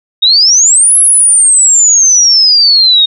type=exponential two-way sweep; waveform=sine; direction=up then down; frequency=3688 to 11050 to 3688 Hz; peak=-3 dBFS; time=0.22-3.06 s; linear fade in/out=10 ms; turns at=0.98 s; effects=none